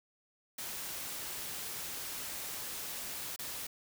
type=noise with dropouts; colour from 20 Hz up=white; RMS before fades=-41 dBFS; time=0.58-3.67 s; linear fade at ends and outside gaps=5 ms; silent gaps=3.362-3.39 s; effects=none